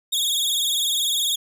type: tone with vibrato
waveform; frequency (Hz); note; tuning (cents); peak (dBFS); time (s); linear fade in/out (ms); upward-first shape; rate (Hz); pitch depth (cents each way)
sawtooth; 3520; A7; 0; -17; 0.12-1.36; 10; sine; 20; 120
effects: none